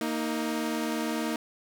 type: tone pair together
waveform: sawtooth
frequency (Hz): 231.8 / 312.9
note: A#3 / D#4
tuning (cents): -10 / +10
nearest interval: perfect fourth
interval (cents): 520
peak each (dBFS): -27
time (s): 0.01-1.36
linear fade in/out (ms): 2
effects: none